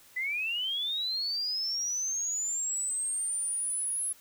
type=linear sweep; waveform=sine; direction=up; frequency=1975.5 to 10830 Hz; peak=-29 dBFS; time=0.16-4.13 s; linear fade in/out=10 ms; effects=white hiss -57 dBFS RMS until 4.2 s